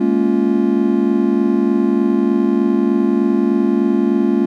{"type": "chord", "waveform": "triangle", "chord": "Bb minor seventh", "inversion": "third", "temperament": "just", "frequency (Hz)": [209.8, 233.1, 279.7, 349.6], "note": ["Ab3", "Bb3", "Db4", "F4"], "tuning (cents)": [18, 0, 16, 2], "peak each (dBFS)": -16, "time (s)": [0, 4.46], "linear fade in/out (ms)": 10, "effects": []}